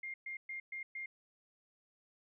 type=tone bursts; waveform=sine; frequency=2118 Hz; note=C7; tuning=21 cents sharp; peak=-40 dBFS; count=5; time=0.03-1.06 s; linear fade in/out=5 ms; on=110 ms; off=120 ms; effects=none